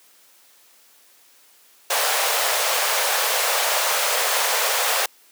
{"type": "high-pass noise", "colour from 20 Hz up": "pink", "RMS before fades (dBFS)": -21, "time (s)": [1.9, 5.06], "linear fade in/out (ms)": 5, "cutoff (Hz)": 480, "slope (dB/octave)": 48, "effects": ["white hiss -54 dBFS RMS until 5.31 s", "high-pass 300 Hz 12 dB/octave"]}